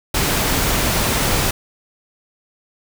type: noise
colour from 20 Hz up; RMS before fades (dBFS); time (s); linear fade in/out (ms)
pink; -18; 0.14-1.51; 5
effects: none